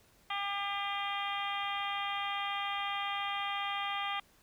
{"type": "harmonic tone", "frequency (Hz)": 400.8, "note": "G4", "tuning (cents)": 38, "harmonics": [2, 3, 4, 5, 6, 7, 8, 9], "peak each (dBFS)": [-38, -38, -48, -41, -43, -46, -41, -50], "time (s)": [0.3, 4.2], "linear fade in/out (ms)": 5, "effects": ["pink hiss -65 dBFS RMS until 4.42 s"]}